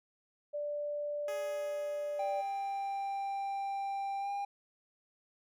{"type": "tone", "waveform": "sine", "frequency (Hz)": 587.3, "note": "D5", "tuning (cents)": 0, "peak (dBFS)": -34, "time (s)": [0.53, 2.42], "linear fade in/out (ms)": 20}
{"type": "tone with exponential decay", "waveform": "10% pulse", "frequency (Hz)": 417.6, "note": "G#4", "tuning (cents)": 10, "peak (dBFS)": -34, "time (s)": [1.28, 4.27], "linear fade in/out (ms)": 2, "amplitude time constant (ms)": 650}
{"type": "tone with pitch glide", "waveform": "triangle", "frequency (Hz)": [790, 803.3], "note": ["G5", "G5"], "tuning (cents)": [13, 42], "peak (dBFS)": -32, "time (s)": [2.19, 4.45], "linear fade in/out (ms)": 5, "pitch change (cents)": 29, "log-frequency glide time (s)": [4.19, 4.3]}
{"effects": []}